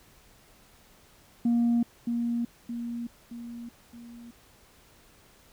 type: tone with echo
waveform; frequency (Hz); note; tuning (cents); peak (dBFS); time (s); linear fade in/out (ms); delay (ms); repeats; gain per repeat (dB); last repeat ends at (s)
sine; 236; A#3; +22; -19; 1.45-1.83; 5; 620; 4; -6; 4.31
effects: tanh soft clip ceiling -19 dBFS + pink hiss -58 dBFS RMS until 5.52 s